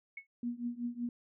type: tone with exponential decay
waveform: sine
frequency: 2200 Hz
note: C#7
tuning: 14 cents flat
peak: -38 dBFS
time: 0.17-0.27 s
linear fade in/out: 5 ms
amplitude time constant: 20 ms
type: tone with tremolo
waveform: sine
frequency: 239.9 Hz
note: A#3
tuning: 50 cents sharp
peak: -31 dBFS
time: 0.43-1.09 s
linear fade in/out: 2 ms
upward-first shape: triangle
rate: 5.3 Hz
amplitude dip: 95%
effects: none